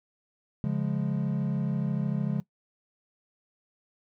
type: chord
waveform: triangle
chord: Db major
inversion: none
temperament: equal with one note detuned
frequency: 140.93 / 174.61 / 207.7 Hz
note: Db3 / F3 / Ab3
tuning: +29 / 0 / 0 cents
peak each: -27 / -29 / -29 dBFS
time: 0.64-2.4 s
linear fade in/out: 0 ms
effects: noise-tail reverb RT60 0.1 s tail -19 dB re dry